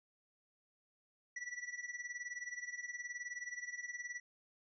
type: tone with tremolo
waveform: square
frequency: 1953 Hz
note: B6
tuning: 20 cents flat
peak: -40 dBFS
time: 1.36-4.2 s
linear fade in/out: 5 ms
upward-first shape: sine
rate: 19 Hz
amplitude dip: 80%
effects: resampled to 16000 Hz